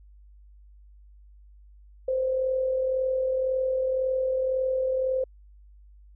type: tone with amplitude modulation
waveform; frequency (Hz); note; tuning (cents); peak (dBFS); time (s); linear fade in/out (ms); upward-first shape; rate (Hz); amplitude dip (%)
sine; 520; C5; -11; -21; 2.08-5.24; 5; sine; 41.9; 40
effects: added 50 Hz sine -49 dBFS peak until 6.15 s